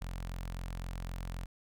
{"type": "tone with notch filter", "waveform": "sawtooth", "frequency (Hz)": 43.87, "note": "F1", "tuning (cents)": 9, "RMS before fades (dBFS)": -40, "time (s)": [0.01, 1.46], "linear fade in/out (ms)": 10, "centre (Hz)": 360, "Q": 1, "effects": []}